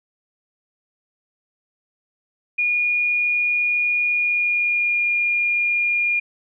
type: tone with pitch glide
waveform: sine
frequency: 2438 to 2418 Hz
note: D#7 to D7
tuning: -36 to +50 cents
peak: -17 dBFS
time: 2.58-6.2 s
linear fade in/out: 10 ms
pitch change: -14 cents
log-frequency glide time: 4.09-5.05 s
effects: none